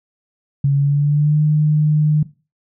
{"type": "tone with pitch glide", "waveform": "sine", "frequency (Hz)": [140, 151.79], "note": ["C#3", "D#3"], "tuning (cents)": [18, -43], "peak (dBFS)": -11, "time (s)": [0.64, 2.23], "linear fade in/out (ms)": 5, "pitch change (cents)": 139, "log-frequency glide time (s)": [0.75, 1.4], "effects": ["noise-tail reverb RT60 0.3 s tail -17 dB re dry"]}